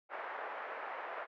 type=band-pass noise; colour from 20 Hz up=pink; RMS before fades=-43 dBFS; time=0.09-1.27 s; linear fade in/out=50 ms; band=540 to 1900 Hz; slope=24 dB/octave; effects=none